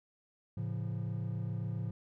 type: chord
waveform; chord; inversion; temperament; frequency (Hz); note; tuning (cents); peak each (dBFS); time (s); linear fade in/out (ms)
triangle; A augmented; none; just; 110 / 137.5 / 171.88; A2 / C#3 / E#3; 0 / -14 / -27; -34 / -38 / -38; 0.57-1.91; 5
effects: tanh soft clip ceiling -24 dBFS